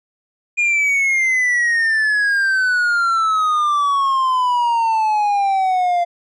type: exponential sweep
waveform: triangle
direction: down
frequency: 2437 to 690 Hz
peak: -12 dBFS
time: 0.57-6.05 s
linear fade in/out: 20 ms
effects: resampled to 24000 Hz